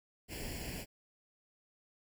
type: noise with comb filter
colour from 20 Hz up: pink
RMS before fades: -42 dBFS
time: 0.28-0.86 s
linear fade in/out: 50 ms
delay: 0.4 ms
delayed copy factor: +0.85
effects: none